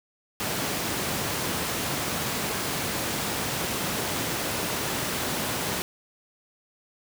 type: high-pass noise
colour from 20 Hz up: pink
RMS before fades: -29 dBFS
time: 0.4-5.82 s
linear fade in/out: 0 ms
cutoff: 120 Hz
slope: 12 dB/octave
effects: none